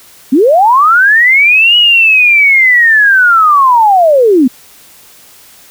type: linear two-way sweep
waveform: sine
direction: up then down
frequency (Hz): 234.2 to 2928 to 234.2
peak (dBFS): -3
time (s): 0.32-4.48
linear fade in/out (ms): 10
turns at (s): 1.77
effects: white hiss -39 dBFS RMS until 5.7 s